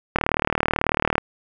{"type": "click train", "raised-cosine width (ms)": 0.5, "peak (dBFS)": -3, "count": 40, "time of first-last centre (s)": [0.16, 1.181], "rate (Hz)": 38.2, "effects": []}